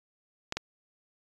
clicks, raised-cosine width 0.2 ms, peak -14 dBFS, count 2, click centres 0.524 / 0.57 s, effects resampled to 24000 Hz

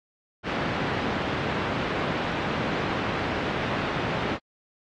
pink band-pass noise, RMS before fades -28 dBFS, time 0.43-4.39 s, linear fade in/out 50 ms, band 120 to 2500 Hz, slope 12 dB/octave, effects low-pass 5000 Hz 12 dB/octave + AAC 48 kbps

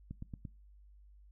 click train, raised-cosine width 5 ms, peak -30 dBFS, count 4, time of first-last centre 0.11-0.452 s, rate 8.77 Hz, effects noise-tail reverb RT60 0.3 s tail -22 dB re dry + added 50 Hz sine -56 dBFS peak until 1.31 s

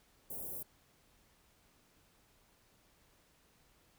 white band-stop noise, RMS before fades -43 dBFS, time 0.3-0.63 s, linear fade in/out 5 ms, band 670 to 11000 Hz, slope 24 dB/octave, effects pink hiss -69 dBFS RMS until 3.98 s

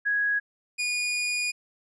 sine / sawtooth tone pair in turn, 1661.2 / 2448 Hz, G#6 / D#7, 0 / -29 cents, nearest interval perfect fifth, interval 671 cents, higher second, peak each -22 dBFS, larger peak neither, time 0.05-0.4 / 0.78-1.52 s, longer second, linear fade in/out 20 ms, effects resampled to 22050 Hz

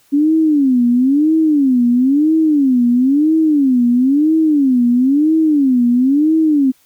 sine tone with vibrato, 277.2 Hz, C#4, in tune, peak -9 dBFS, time 0.12-6.72 s, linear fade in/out 20 ms, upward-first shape sine, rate 1 Hz, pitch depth 250 cents each way, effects white hiss -54 dBFS RMS until 6.85 s

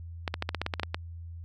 clicks, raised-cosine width 0.3 ms, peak -13 dBFS, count 11, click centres 0.278 / 0.341 / 0.424 / 0.491 / 0.547 / 0.616 / 0.664 / 0.738 / 0.797 / 0.833 / 0.945 s, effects added 84 Hz sine -39 dBFS peak until 1.44 s

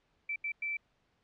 sine tone bursts at uneven times, 2328 Hz, D7, 16 cents flat, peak -32 dBFS, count 3, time 0.29-0.36 / 0.44-0.52 / 0.62-0.77 s, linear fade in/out 5 ms, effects pink hiss -74 dBFS RMS until 1.23 s + low-pass 4000 Hz 12 dB/octave

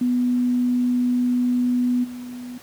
sine tone with level steps, 246.9 Hz, B3, in tune, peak -17 / -31 dBFS, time 0.01-2.58 s, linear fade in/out 5 ms, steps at 2.03 s, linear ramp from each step 20 ms, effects pink hiss -46 dBFS RMS until 2.62 s + high-pass 100 Hz 12 dB/octave

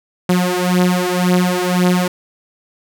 sawtooth beating tone pair, 179.2 / 181.1 Hz, F3 / F#3, +45 / -37 cents, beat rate 1.9 Hz, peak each -12 dBFS, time 0.29-2.08 s, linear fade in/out 5 ms, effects none

